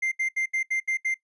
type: tone bursts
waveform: triangle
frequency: 2093 Hz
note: C7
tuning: in tune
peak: -22 dBFS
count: 7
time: 0.02-1.144 s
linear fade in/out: 10 ms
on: 98 ms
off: 73 ms
effects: noise-tail reverb RT60 0.1 s tail -17 dB re dry + resampled to 24000 Hz